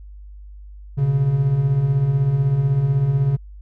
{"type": "beating tone pair", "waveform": "triangle", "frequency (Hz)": [123.47, 139.47], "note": ["B2", "C#3"], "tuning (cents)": [0, 11], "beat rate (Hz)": 16, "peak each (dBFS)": [-21, -14], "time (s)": [0.97, 3.37], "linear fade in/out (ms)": 20, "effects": ["added 50 Hz sine -36 dBFS peak until 3.61 s"]}